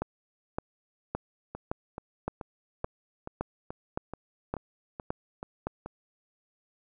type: two click trains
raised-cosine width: 1 ms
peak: -23 / -16 dBFS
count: 11 / 11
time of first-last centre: 1.55-5.86 / 0.02-5.67 s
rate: 2.32 / 1.77 Hz
effects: none